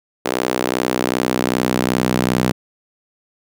sawtooth tone with high-pass filter sweep, 62.6 Hz, B1, 24 cents sharp, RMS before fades -19 dBFS, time 0.25-2.52 s, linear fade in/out 5 ms, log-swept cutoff 390 to 180 Hz, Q 1.3, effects none

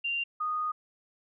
sine tone pair in turn, 2778 / 1237.5 Hz, F7 / D#6, -10 / -10 cents, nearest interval octave + major second, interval 1400 cents, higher first, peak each -28 dBFS, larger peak neither, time 0.04-0.24 / 0.4-0.72 s, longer second, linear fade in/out 10 ms, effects none

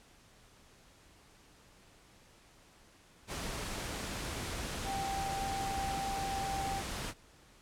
sine tone in noise, 784 Hz, G5, in tune, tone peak -35 dBFS, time 4.84-6.83 s, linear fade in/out 50 ms, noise pink, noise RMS -39 dBFS, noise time 3.27-7.14 s, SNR +1 dB, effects pink hiss -61 dBFS RMS until 7.61 s + low-pass 10000 Hz 12 dB/octave

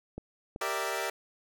clicks, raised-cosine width 2 ms, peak -25 dBFS, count 2, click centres 0.18 / 0.561 s
15% pulse chord, E half-diminished seventh, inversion first, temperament equal, 392 / 466.2 / 587.3 / 659.3 Hz, G4 / Bb4 / D5 / E5, 0 / 0 / 0 / 0 cents, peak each -30 dBFS, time 0.61-1.1 s, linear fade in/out 5 ms
effects none

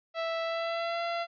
sawtooth tone with pitch glide, 659.3 to 681.4 Hz, E5 to F5, 0 to -43 cents, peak -26 dBFS, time 0.14-1.27 s, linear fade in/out 50 ms, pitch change +57 cents, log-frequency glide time 0.43-1.03 s, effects resampled to 11025 Hz

